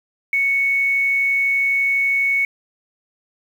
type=tone; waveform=sine; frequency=2217 Hz; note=C#7; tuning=in tune; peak=-15 dBFS; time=0.33-2.45 s; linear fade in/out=2 ms; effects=7-bit